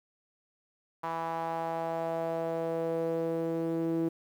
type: tone with band-pass filter sweep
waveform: sawtooth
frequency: 164.81 Hz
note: E3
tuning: in tune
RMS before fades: -32 dBFS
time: 1.03-4.09 s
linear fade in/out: 10 ms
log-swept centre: 970 to 350 Hz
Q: 3.5
effects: 10-bit